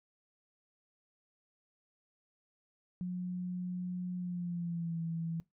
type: tone with pitch glide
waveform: sine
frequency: 180.2 to 165.24 Hz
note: F#3 to E3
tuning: -45 to +4 cents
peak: -34 dBFS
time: 3.01-5.4 s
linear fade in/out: 0 ms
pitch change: -151 cents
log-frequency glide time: 4.17-5 s
effects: noise-tail reverb RT60 0.2 s tail -22 dB re dry